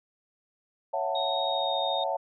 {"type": "chord", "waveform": "sine", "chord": "F# minor seventh", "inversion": "second", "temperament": "just", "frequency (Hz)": [555, 666, 740, 888], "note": ["C#5", "E5", "F#5", "A5"], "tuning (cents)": [2, 18, 0, 16], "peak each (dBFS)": -32, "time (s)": [0.93, 2.17], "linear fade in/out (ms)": 10}
{"type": "tone with pitch glide", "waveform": "sine", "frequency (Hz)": [3742, 3699], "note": ["A#7", "A#7"], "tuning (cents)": [6, -14], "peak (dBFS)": -31, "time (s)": [1.15, 2.04], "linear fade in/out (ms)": 5, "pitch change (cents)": -20, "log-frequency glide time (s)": [1.47, 1.76]}
{"effects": []}